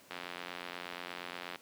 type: click train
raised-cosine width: 0.3 ms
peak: -24 dBFS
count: 129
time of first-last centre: 0.11-1.558 s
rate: 88.4 Hz
effects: pink hiss -59 dBFS RMS until 1.61 s + high-pass 200 Hz 12 dB/octave